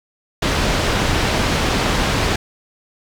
pink low-pass noise, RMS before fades -18 dBFS, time 0.42-2.36 s, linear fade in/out 5 ms, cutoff 5100 Hz, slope 12 dB/octave, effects none

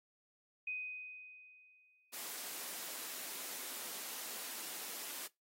sine tone with exponential decay, 2502 Hz, D#7, 9 cents sharp, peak -37 dBFS, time 0.67-2.28 s, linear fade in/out 5 ms, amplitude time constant 350 ms
white high-pass noise, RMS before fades -45 dBFS, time 2.12-5.28 s, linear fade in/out 20 ms, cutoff 210 Hz, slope 24 dB/octave
effects noise-tail reverb RT60 0.2 s tail -22 dB re dry + AAC 48 kbps

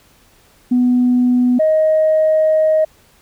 sine tone pair in turn, 247.7 / 626.7 Hz, B3 / D#5, +5 / +12 cents, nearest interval octave + major third, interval 1607 cents, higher second, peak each -9 dBFS, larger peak neither, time 0.71-1.59 / 1.59-2.85 s, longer second, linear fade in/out 10 ms, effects tanh soft clip ceiling -6 dBFS + pink hiss -51 dBFS RMS until 3.21 s

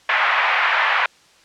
white band-pass noise, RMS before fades -18 dBFS, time 0.09-1.06 s, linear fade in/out 2 ms, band 770 to 2300 Hz, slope 24 dB/octave, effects white hiss -52 dBFS RMS until 1.44 s + low-pass 6000 Hz 12 dB/octave

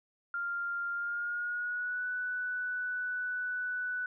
sine tone with pitch glide, 1396 to 1487.6 Hz, F6 to F#6, -1 to +9 cents, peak -32 dBFS, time 0.34-4.06 s, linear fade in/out 2 ms, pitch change +110 cents, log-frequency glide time 0.93-2.07 s, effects none

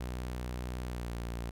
sawtooth tone with pitch glide, 61.74 to 58.61 Hz, B1 to A#1, 0 to +10 cents, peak -32 dBFS, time 0-1.51 s, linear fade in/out 10 ms, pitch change -90 cents, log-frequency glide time 0.85-1.13 s, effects none

